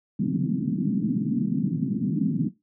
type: band-pass noise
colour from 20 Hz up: white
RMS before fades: -25 dBFS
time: 0.19-2.49 s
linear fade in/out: 10 ms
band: 140 to 270 Hz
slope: 48 dB/octave
effects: noise-tail reverb RT60 0.2 s tail -17 dB re dry